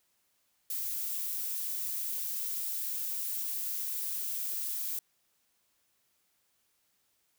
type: noise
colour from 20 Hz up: violet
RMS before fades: -35 dBFS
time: 0.7-4.99 s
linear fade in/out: 2 ms
effects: white hiss -74 dBFS RMS until 7.38 s